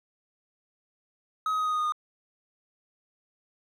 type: tone with pitch steps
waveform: triangle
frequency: 1271 / 1262.9 / 1255 / 1247 / 1239.1 / 1231.3 / 1223.5 Hz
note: D#6 / D#6 / D#6 / D#6 / D#6 / D#6 / D#6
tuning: +36 / +25 / +15 / +3 / -8 / -18 / -29 cents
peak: -23 dBFS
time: 1.46-1.922 s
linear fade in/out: 2 ms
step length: 66 ms
effects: none